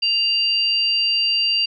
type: tone pair together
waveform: sine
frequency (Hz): 2794 / 4699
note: F7 / D8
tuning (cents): 0 / 0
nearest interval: major sixth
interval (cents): 900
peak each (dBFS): -19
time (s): 0.02-1.66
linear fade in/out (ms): 10
effects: none